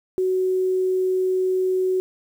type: tone with quantisation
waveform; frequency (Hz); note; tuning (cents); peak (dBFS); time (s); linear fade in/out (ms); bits
sine; 372.4; F#4; +11; -18; 0.18-2; 0; 8
effects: none